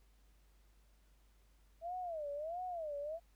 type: tone with vibrato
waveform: sine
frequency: 648 Hz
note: E5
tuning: 30 cents flat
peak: -39 dBFS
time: 1.81-3.2 s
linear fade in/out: 50 ms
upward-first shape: sine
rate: 1.5 Hz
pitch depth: 220 cents each way
effects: added 50 Hz sine -65 dBFS peak until 3.35 s + pink hiss -75 dBFS RMS until 3.35 s